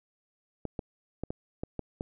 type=clicks; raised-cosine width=2 ms; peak=-20 dBFS; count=7; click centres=0.653 / 0.792 / 1.236 / 1.305 / 1.635 / 1.793 / 2.009 s; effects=none